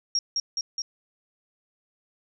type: tone with echo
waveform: sine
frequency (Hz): 5590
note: F8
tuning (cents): +1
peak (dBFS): -21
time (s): 0.15-0.19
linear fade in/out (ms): 2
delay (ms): 210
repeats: 3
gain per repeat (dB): -2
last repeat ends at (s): 0.82
effects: none